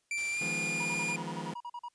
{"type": "tone with pitch glide", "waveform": "45% pulse", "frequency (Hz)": [2349, 2419], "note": ["D7", "D#7"], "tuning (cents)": [0, -49], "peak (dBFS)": -31, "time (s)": [0.11, 1.16], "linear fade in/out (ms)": 2, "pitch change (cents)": 51, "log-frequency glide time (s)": [0.31, 0.4]}
{"type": "noise", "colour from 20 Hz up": "white", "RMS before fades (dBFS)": -46, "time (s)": [0.17, 1.12], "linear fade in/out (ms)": 10}
{"type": "chord", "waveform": "sawtooth", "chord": "F half-diminished seventh", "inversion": "third", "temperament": "just", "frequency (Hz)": [157.15, 174.61, 209.5, 251.4], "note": ["Eb3", "F3", "Ab3", "Cb4"], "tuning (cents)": [18, 0, 15, 31], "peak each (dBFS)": [-38, -37, -39, -42], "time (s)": [0.41, 1.54], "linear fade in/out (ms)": 5}
{"type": "tone bursts", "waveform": "triangle", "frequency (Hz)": 961, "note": "B5", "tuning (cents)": -48, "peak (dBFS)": -36, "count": 12, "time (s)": [0.8, 1.886], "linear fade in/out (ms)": 5, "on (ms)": 52, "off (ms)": 42}
{"effects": ["white hiss -75 dBFS RMS until 1.94 s", "resampled to 22050 Hz"]}